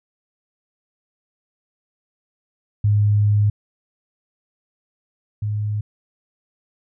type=tone pair in turn; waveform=sine; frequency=103.9 / 105.17 Hz; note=G#2 / G#2; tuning=+1 / +22 cents; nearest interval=unison; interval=21 cents; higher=second; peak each=-13 / -20 dBFS; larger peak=first; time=2.84-3.5 / 5.42-5.81 s; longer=first; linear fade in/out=5 ms; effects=none